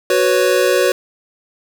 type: chord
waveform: square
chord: F# suspended fourth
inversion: none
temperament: equal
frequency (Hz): 370 / 493.9 / 554.4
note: F#4 / B4 / C#5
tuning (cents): 0 / 0 / 0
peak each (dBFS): -17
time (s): 0.1-0.92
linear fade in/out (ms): 2
effects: 7-bit